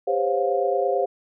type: tone cluster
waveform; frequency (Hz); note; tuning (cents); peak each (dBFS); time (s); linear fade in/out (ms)
sine; 399 / 514 / 543 / 707; G4 / C5 / C#5 / F5; +31 / -31 / -36 / +21; -25; 0.07-1.06; 10
effects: none